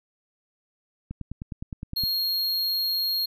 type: click train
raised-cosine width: 5 ms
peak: -21 dBFS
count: 10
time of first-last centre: 1.11-2.037 s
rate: 9.71 Hz
type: tone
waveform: square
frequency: 4261 Hz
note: C8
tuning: 31 cents sharp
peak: -24 dBFS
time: 1.96-3.26 s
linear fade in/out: 10 ms
effects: none